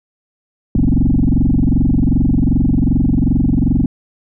sine tone with frequency modulation, 146.83 Hz, D3, in tune, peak -9 dBFS, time 0.75-3.86 s, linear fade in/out 2 ms, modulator 22.6 Hz, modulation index 6.1, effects tanh soft clip ceiling -5 dBFS

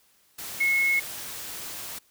sine tone in noise, 2177 Hz, C#7, 32 cents flat, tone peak -20 dBFS, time 0.6-1 s, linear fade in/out 10 ms, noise white, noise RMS -37 dBFS, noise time 0.38-1.99 s, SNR +14 dB, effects white hiss -63 dBFS RMS until 2.1 s

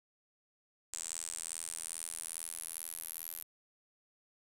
sawtooth tone with band-pass filter sweep, 82.41 Hz, E2, in tune, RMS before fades -43 dBFS, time 0.93-3.43 s, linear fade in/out 5 ms, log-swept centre 7800 to 12000 Hz, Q 6.3, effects none

